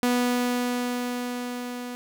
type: tone with level ramp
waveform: sawtooth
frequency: 245.6 Hz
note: B3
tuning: 9 cents flat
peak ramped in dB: -16 to -29 dBFS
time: 0.03-1.95 s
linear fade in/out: 0 ms
effects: none